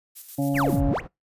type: noise with tremolo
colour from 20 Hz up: violet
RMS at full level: -37 dBFS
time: 0.15-0.81 s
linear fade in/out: 20 ms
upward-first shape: square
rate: 7.4 Hz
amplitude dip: 50%
type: harmonic tone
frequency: 140 Hz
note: C#3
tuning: 18 cents sharp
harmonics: 1 / 2 / 4 / 5 / 6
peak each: -26 / -23 / -31 / -34 / -42 dBFS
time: 0.38-0.94 s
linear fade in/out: 10 ms
type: low-pass noise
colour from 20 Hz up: pink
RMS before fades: -38 dBFS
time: 0.53-1.08 s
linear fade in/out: 20 ms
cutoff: 1000 Hz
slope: 12 dB/octave
type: exponential two-way sweep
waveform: triangle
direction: down then up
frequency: 3184 to 36.66 to 3184 Hz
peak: -20 dBFS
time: 0.54-1.01 s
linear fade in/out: 50 ms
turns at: 0.86 s
effects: noise-tail reverb RT60 0.2 s tail -24 dB re dry + resampled to 32000 Hz